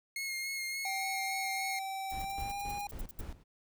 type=tone with vibrato; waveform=sawtooth; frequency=2151 Hz; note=C7; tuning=47 cents sharp; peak=-32 dBFS; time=0.16-1.79 s; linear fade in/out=2 ms; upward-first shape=sine; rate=3.5 Hz; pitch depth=23 cents each way
type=tone with pitch glide; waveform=square; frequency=773 to 814.7 Hz; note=G5 to G#5; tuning=-24 to -33 cents; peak=-37 dBFS; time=0.85-2.87 s; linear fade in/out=2 ms; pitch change=+91 cents; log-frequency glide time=2.13-2.7 s
type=noise bursts; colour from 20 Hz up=violet; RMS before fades=-47 dBFS; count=12; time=2.1-3.209 s; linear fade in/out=0 ms; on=20 ms; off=79 ms
type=noise with tremolo; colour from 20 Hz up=brown; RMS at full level=-42 dBFS; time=2.11-3.44 s; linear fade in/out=20 ms; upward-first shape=square; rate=3.7 Hz; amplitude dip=80%
effects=none